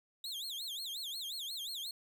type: tone with vibrato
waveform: 40% pulse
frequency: 3700 Hz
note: A#7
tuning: 14 cents flat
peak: -38 dBFS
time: 0.24-1.91 s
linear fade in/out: 2 ms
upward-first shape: sine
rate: 5.6 Hz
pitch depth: 270 cents each way
effects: none